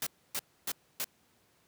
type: noise bursts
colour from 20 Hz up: white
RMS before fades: -34 dBFS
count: 4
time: 0.02-1.044 s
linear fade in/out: 2 ms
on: 46 ms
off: 280 ms
effects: pink hiss -68 dBFS RMS until 1.67 s + high-pass 100 Hz 12 dB/octave